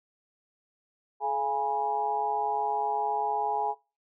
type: tone cluster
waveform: sine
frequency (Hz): 427.3 / 691 / 828 / 973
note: G#4 / F5 / G#5 / B5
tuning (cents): +49 / -19 / -5 / -26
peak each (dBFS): -35 / -36 / -27 / -35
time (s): 1.2-3.75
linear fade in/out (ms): 50
effects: noise-tail reverb RT60 0.3 s tail -22 dB re dry